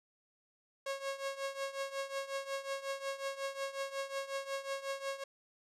sawtooth tone with tremolo, 547 Hz, C#5, 23 cents flat, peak -30 dBFS, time 0.86-5.24 s, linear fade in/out 5 ms, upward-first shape triangle, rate 5.5 Hz, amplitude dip 85%, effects low-pass 9000 Hz 12 dB/octave

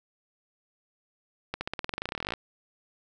accelerating click train, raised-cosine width 0.3 ms, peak -15 dBFS, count 23, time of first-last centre 1.54-2.337 s, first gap 70 ms, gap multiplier 0.93, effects none

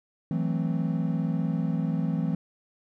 triangle chord, F# half-diminished seventh, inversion third, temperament equal, 164.81 / 185 / 220 / 261.6 Hz, E3 / F#3 / A3 / C4, 0 / 0 / 0 / 0 cents, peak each -25 / -30 / -30 / -31 dBFS, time 0.31-2.35 s, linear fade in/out 2 ms, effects none

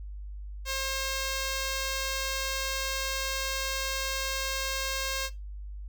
5% pulse tone, 535 Hz, C5, 38 cents sharp, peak -18 dBFS, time 0.65-5.3 s, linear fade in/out 50 ms, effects noise-tail reverb RT60 0.2 s tail -17 dB re dry + added 50 Hz sine -37 dBFS peak until 5.88 s

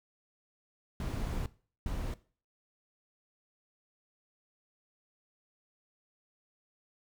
brown noise bursts at uneven times, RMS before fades -35 dBFS, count 2, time 1-1.46 / 1.86-2.14 s, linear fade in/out 2 ms, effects noise-tail reverb RT60 0.4 s tail -18 dB re dry

